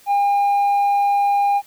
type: tone with hard clipping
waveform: triangle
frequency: 807 Hz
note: G#5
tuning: 50 cents flat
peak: -13 dBFS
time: 0.06-1.62 s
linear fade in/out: 50 ms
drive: 1 dB
effects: white hiss -50 dBFS RMS until 1.66 s